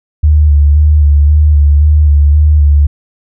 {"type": "tone with vibrato", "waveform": "sine", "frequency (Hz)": 74.1, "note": "D2", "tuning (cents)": 16, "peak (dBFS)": -3, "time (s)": [0.23, 2.87], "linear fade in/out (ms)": 10, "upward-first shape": "square", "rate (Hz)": 1.9, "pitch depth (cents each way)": 33, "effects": []}